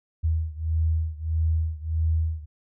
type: beating tone pair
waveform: sine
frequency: 79.7 / 81.3 Hz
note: D#2 / E2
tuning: +42 / -23 cents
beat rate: 1.6 Hz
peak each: -24 / -26 dBFS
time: 0.23-2.46 s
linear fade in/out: 20 ms
effects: none